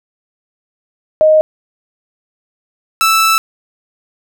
sine / sawtooth tone pair in turn, 622.3 / 1318.6 Hz, D#5 / E6, 0 / 0 cents, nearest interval octave + minor second, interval 1300 cents, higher second, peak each -5 dBFS, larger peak neither, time 1.21-1.41 / 3.01-3.38 s, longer second, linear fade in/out 0 ms, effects none

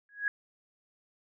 sine tone with exponential growth, 1661.2 Hz, G#6, in tune, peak -23 dBFS, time 0.09-0.28 s, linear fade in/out 1 ms, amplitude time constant 41 ms, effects none

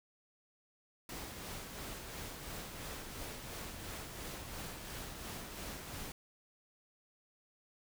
pink noise with tremolo, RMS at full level -44 dBFS, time 1.09-6.12 s, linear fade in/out 2 ms, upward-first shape sine, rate 2.9 Hz, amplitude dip 35%, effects none

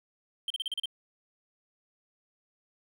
triangle tone bursts, 3136 Hz, G7, in tune, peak -28 dBFS, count 7, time 0.48-0.857 s, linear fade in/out 2 ms, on 23 ms, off 36 ms, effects none

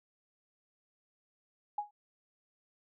sine tone with exponential decay, 830 Hz, G#5, 1 cent flat, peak -28 dBFS, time 1.78-1.91 s, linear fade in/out 5 ms, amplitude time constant 28 ms, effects none

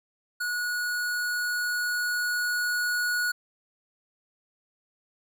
square tone with level ramp, 1458 Hz, F#6, 26 cents flat, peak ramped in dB -28 to -25 dBFS, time 0.4-3.32 s, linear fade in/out 10 ms, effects none

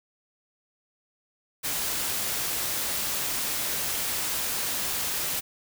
white noise, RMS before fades -29 dBFS, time 1.63-5.41 s, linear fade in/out 20 ms, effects none

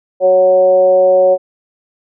sine tone with frequency modulation, 554.4 Hz, C#5, in tune, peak -6 dBFS, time 0.2-1.38 s, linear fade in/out 50 ms, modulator 183 Hz, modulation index 0.51, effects none

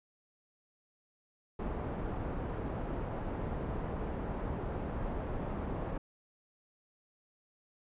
pink low-pass noise, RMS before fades -37 dBFS, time 1.59-5.98 s, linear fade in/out 5 ms, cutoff 890 Hz, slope 12 dB/octave, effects resampled to 8000 Hz

